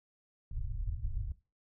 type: low-pass noise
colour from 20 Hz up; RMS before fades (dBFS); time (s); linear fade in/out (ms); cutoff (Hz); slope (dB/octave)
pink; -36; 0.51-1.32; 5; 110; 48
effects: noise-tail reverb RT60 0.3 s tail -17 dB re dry